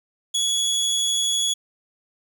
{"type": "tone with amplitude modulation", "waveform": "25% pulse", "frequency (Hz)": 3372, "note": "G#7", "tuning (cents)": 26, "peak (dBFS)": -15, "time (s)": [0.34, 1.54], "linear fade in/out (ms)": 10, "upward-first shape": "sine", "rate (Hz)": 112, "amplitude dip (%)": 25, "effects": []}